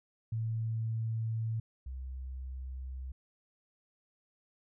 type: tone pair in turn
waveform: sine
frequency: 112.4 / 64.86 Hz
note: A2 / C2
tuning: +37 / -15 cents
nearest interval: minor seventh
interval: 952 cents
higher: first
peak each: -31 / -38 dBFS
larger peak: first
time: 0.32-1.6 / 1.86-3.12 s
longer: first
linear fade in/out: 5 ms
effects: none